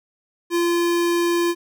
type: tone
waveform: square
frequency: 344.1 Hz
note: F4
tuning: 26 cents flat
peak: -18 dBFS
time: 0.5-1.55 s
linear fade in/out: 50 ms
effects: none